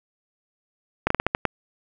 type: slowing click train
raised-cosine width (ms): 0.5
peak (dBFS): -4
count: 7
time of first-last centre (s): 1.07-1.453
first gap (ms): 34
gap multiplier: 1.25
effects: none